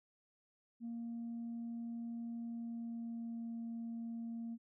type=tone with pitch glide; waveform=sine; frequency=233.1 to 230.8 Hz; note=A#3 to A#3; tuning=0 to -17 cents; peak=-39 dBFS; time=0.8-4.58 s; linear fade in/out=50 ms; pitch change=-17 cents; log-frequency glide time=2.39-3.54 s; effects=tanh soft clip ceiling -38 dBFS